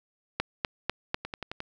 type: two click trains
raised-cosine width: 0.3 ms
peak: -19 / -10 dBFS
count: 5 / 4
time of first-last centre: 1.25-1.604 / 0.4-1.144 s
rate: 11.3 / 4.03 Hz
effects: none